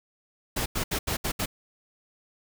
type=noise bursts at uneven times; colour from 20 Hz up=pink; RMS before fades=-28 dBFS; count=6; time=0.56-0.66 / 0.75-0.84 / 0.91-0.99 / 1.07-1.17 / 1.24-1.32 / 1.39-1.46 s; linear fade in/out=10 ms; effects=none